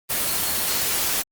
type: tone in noise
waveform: sine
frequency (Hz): 4300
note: C8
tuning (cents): +47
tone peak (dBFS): -33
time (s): 0.25-0.83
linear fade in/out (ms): 20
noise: white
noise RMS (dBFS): -23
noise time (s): 0.09-1.23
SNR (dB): -13
effects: Opus 24 kbps